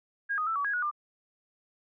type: tone with pitch steps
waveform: sine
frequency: 1630 / 1244 / 1325 / 1139 / 1651 / 1457 / 1195 Hz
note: G#6 / D#6 / E6 / C#6 / G#6 / F#6 / D6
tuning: -33 / -1 / +9 / +47 / -11 / -27 / +30 cents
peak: -27 dBFS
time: 0.29-0.913 s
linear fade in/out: 20 ms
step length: 89 ms
effects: none